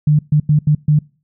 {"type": "tone bursts at uneven times", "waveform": "sine", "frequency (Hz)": 150, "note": "D3", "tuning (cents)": 37, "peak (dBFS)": -8, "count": 5, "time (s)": [[0.07, 0.19], [0.32, 0.4], [0.49, 0.59], [0.67, 0.75], [0.88, 0.99]], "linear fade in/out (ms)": 5, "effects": ["noise-tail reverb RT60 0.4 s tail -25 dB re dry"]}